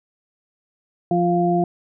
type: harmonic tone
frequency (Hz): 174.61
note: F3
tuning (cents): 0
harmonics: 1 / 2 / 4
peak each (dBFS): -20 / -20 / -20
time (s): 1.11-1.64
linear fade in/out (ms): 2
effects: none